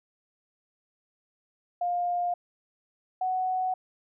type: tone pair in turn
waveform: sine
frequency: 706 / 743.2 Hz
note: F5 / F#5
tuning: +19 / +7 cents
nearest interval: minor second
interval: 88 cents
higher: second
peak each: -25 dBFS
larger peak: neither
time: 1.81-2.34 / 3.21-3.74 s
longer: neither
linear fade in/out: 5 ms
effects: none